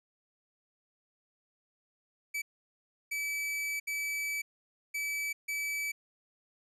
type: tone bursts at uneven times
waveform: 45% pulse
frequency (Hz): 2300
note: D7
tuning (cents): -37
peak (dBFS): -32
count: 5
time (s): 2.34-2.42 / 3.11-3.8 / 3.87-4.42 / 4.94-5.33 / 5.48-5.92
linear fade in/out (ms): 10
effects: resampled to 32000 Hz